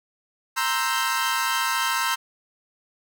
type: chord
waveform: sawtooth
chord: C dominant seventh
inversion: third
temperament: equal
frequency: 932.3 / 1046.5 / 1318.5 / 1568 Hz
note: Bb5 / C6 / E6 / G6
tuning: 0 / 0 / 0 / 0 cents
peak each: -24 dBFS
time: 0.56-2.16 s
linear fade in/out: 20 ms
effects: none